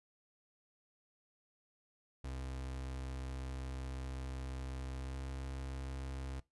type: tone with pitch glide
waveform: 35% pulse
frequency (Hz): 65.41 to 66.44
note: C2 to C2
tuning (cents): 0 to +27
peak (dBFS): -39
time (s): 2.24-6.4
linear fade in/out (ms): 5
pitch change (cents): +27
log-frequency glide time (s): 4.99-5.19
effects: noise-tail reverb RT60 0.2 s tail -21 dB re dry + resampled to 24000 Hz